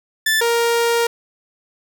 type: tone pair in turn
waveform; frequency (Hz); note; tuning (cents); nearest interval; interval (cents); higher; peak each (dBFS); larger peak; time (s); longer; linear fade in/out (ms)
sawtooth; 1757 / 467.8; A6 / A#4; -3 / +6; octave + major seventh; 2291; first; -11; neither; 0.26-0.41 / 0.41-1.07; second; 5
effects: none